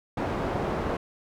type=low-pass noise; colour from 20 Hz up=white; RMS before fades=-29 dBFS; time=0.17-0.97 s; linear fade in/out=5 ms; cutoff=710 Hz; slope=12 dB/octave; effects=none